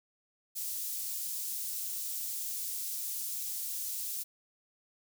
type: high-pass noise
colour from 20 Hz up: white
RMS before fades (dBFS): -37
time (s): 0.55-4.24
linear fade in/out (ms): 20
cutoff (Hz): 6200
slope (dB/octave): 12
effects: none